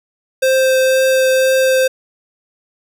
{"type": "tone with vibrato", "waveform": "square", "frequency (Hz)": 523.3, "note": "C5", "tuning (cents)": 0, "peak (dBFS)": -11, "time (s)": [0.42, 1.88], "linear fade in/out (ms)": 10, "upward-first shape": "triangle", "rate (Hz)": 2, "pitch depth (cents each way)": 9, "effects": []}